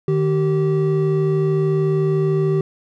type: tone pair together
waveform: triangle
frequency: 153.1 / 385.8 Hz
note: D#3 / G4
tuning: -28 / -28 cents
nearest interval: octave + major third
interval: 1600 cents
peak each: -16 dBFS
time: 0.08-2.61 s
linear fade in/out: 2 ms
effects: none